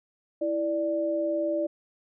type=tone pair together; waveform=sine; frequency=329.6 / 588.7 Hz; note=E4 / D5; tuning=0 / +4 cents; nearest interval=minor seventh; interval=1004 cents; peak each=-29 / -26 dBFS; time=0.41-1.67 s; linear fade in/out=10 ms; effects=none

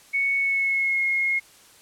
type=tone with pitch glide; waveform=sine; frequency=2217 to 2155 Hz; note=C#7 to C#7; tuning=0 to -49 cents; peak=-20 dBFS; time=0.13-1.4 s; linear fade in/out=20 ms; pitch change=-49 cents; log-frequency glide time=0.37-1.03 s; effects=white hiss -52 dBFS RMS until 1.81 s + low-pass 11000 Hz 12 dB/octave

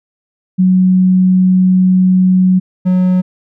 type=tone pair in turn; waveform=sine / triangle; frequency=185 / 183.3 Hz; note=F#3 / F#3; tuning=0 / -16 cents; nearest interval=unison; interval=16 cents; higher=first; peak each=-6 dBFS; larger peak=neither; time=0.58-2.6 / 2.85-3.22 s; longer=first; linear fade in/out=20 ms; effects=none

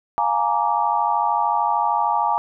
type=chord; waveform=sine; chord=Bb dominant seventh; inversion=second; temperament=just; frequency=699.2 / 839.1 / 932.3 / 1165.4 Hz; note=F5 / Ab5 / Bb5 / D6; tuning=+2 / +18 / 0 / -14 cents; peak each=-26 / -21 / -21 / -25 dBFS; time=0.18-2.38 s; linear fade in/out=0 ms; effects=none

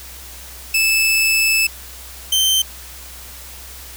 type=tone pair in turn; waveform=sawtooth; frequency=2623 / 3109 Hz; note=E7 / G7; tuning=-9 / -15 cents; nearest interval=minor third; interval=294 cents; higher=second; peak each=-10 dBFS; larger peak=neither; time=0.74-1.67 / 2.32-2.62 s; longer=first; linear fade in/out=5 ms; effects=added 63 Hz sine -39 dBFS peak until 3.96 s + white hiss -37 dBFS RMS until 3.96 s

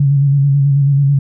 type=tone with vibrato; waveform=sine; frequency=140 Hz; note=C#3; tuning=18 cents sharp; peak=-8 dBFS; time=0-1.19 s; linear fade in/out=5 ms; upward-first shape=square; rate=9.2 Hz; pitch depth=32 cents each way; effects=none

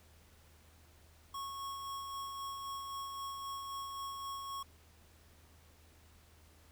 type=tone with tremolo; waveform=square; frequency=1100 Hz; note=C#6; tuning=14 cents flat; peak=-40 dBFS; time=1.34-4.63 s; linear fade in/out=5 ms; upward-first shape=sine; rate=3.8 Hz; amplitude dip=30%; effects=added 79 Hz sine -62 dBFS peak until 6.71 s + pink hiss -65 dBFS RMS until 6.71 s

